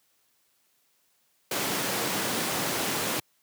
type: high-pass noise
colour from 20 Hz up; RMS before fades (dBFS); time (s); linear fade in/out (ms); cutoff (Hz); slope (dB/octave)
pink; -29; 1.51-3.2; 5; 170; 12
effects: white hiss -69 dBFS RMS until 3.42 s + high-pass 100 Hz 12 dB/octave